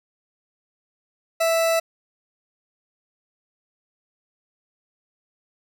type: tone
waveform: 40% pulse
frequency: 659.3 Hz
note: E5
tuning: in tune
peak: -17 dBFS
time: 1.4-1.8 s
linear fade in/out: 10 ms
effects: none